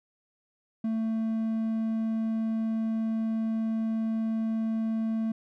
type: tone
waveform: triangle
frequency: 222.9 Hz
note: A3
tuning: 23 cents sharp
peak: -24 dBFS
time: 0.84-5.32 s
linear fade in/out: 5 ms
effects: none